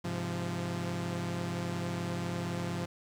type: tone cluster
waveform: sawtooth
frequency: 102.3 / 130.7 / 172.9 Hz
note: G#2 / C3 / F3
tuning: -26 / -1 / -17 cents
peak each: -35 / -36 / -31 dBFS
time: 0.04-2.86 s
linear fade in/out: 10 ms
effects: low-pass 9000 Hz 12 dB/octave + 10-bit